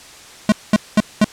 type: tone bursts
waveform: square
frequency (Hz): 212.4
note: G#3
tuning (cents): +39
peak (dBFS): -9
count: 4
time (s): 0.49-1.244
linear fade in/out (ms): 2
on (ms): 31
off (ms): 210
effects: white hiss -40 dBFS RMS until 1.32 s + low-pass 8000 Hz 12 dB/octave